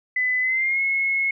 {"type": "tone with pitch glide", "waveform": "sine", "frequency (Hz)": [2007, 2176], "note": ["B6", "C#7"], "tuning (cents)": [27, -33], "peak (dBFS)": -19, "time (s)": [0.16, 1.31], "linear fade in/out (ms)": 5, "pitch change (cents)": 140, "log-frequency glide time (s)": [0.41, 0.81], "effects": []}